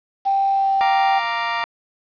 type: tone with pitch glide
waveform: sine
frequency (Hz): 785 to 780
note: G5 to G5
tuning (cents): +2 to -9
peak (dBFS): -15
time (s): 0.25-1.2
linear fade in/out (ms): 20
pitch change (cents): -11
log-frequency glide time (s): 0.51-0.71
type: chord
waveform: 25% pulse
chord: Bb major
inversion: second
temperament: equal with one note detuned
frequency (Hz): 694.8 / 932.3 / 1174.7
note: F5 / Bb5 / D6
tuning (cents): -9 / 0 / 0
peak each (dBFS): -24 / -19 / -22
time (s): 0.81-1.64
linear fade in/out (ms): 0
effects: resampled to 11025 Hz + 7-bit